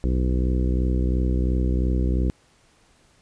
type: harmonic tone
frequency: 62.9 Hz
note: B1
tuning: 32 cents sharp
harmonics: 1 / 2 / 3 / 4 / 5 / 6 / 7 / 8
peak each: -20 / -29 / -29 / -32 / -31 / -34 / -40 / -39 dBFS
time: 0.04-2.3 s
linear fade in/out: 0 ms
effects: pink hiss -59 dBFS RMS until 3.21 s + resampled to 22050 Hz